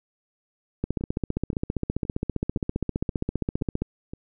two click trains, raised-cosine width 3 ms, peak -12 / -22 dBFS, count 46 / 7, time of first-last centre 0.84-3.82 / 1.01-4.135 s, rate 15.1 / 1.92 Hz, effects none

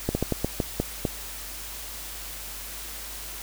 slowing click train, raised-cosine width 2 ms, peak -10 dBFS, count 8, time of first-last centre 0.09-1.052 s, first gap 60 ms, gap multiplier 1.27, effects added 50 Hz sine -43 dBFS peak until 3.42 s + white hiss -38 dBFS RMS until 3.42 s

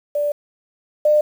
sine tone pair in turn, 585 / 601.4 Hz, D5 / D5, -7 / +41 cents, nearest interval unison, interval 48 cents, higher second, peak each -17 / -11 dBFS, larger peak second, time 0.15-0.32 / 1.05-1.21 s, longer first, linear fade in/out 5 ms, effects 7-bit

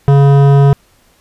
sine tone with hard clipping, 140 Hz, C#3, 18 cents sharp, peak -6 dBFS, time 0.08-0.73 s, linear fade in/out 0 ms, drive 14 dB, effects pink hiss -51 dBFS RMS until 1.2 s + resampled to 32000 Hz

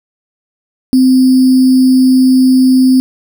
sine tone with sample-and-hold, 258.4 Hz, C4, 21 cents flat, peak -4 dBFS, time 0.93-3 s, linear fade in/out 0 ms, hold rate 4900 Hz, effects none

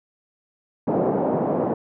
white band-pass noise, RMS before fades -22 dBFS, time 0.87-1.74 s, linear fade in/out 5 ms, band 150 to 690 Hz, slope 24 dB/octave, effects none

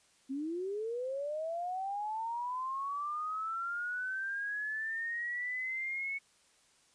sine linear sweep, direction up, 259 to 2217 Hz, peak -34 dBFS, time 0.29-6.19 s, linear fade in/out 20 ms, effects white hiss -67 dBFS RMS until 6.94 s + resampled to 22050 Hz

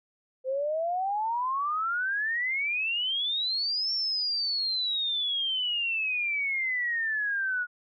sine exponential two-way sweep, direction up then down, 510 to 5480 to 1440 Hz, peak -26 dBFS, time 0.44-7.67 s, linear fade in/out 50 ms, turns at 3.93 s, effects none

